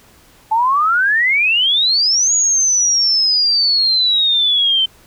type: exponential two-way sweep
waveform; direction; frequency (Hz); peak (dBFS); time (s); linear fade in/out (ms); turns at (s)
sine; up then down; 859 to 6820 to 3075; -11; 0.51-4.86; 10; 2.34
effects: pink hiss -48 dBFS RMS until 5.06 s